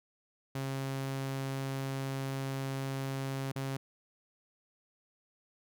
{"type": "tone with dropouts", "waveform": "sawtooth", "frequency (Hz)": 135.2, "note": "C#3", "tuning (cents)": -43, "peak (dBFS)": -30, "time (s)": [0.55, 3.77], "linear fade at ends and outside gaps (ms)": 5, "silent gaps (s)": [3.519, 3.558], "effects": []}